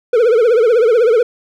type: tone with vibrato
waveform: triangle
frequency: 463.5 Hz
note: A#4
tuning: 10 cents flat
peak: -6 dBFS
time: 0.13-1.23 s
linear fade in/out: 5 ms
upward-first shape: triangle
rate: 16 Hz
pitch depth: 170 cents each way
effects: none